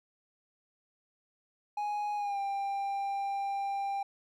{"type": "tone with pitch glide", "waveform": "triangle", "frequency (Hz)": [830.6, 793.5], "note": ["G#5", "G5"], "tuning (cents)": [0, 21], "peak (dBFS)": -29, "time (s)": [1.77, 4.03], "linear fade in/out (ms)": 5, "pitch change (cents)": -79, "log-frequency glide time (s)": [2.16, 2.39], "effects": []}